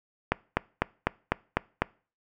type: click train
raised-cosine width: 0.5 ms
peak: -7 dBFS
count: 7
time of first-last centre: 0.32-1.82 s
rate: 4 Hz
effects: noise-tail reverb RT60 0.4 s tail -23 dB re dry